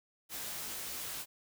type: noise with comb filter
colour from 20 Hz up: white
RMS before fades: -41 dBFS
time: 0.29-1.26 s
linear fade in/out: 50 ms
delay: 19 ms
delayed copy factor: +0.6
effects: none